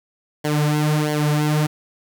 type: tone with flanger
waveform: sawtooth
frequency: 150.5 Hz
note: D3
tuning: 43 cents sharp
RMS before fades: -19 dBFS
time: 0.44-1.67 s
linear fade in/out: 10 ms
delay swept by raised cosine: 0.78 to 4.98 ms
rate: 1.5 Hz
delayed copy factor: -0.8
effects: 8-bit